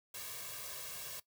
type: noise with comb filter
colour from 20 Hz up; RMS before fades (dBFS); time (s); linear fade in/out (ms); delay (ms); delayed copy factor
white; -45; 0.14-1.2; 5; 1.8; +0.9
effects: noise-tail reverb RT60 0.1 s tail -18 dB re dry + high-pass 60 Hz 12 dB/octave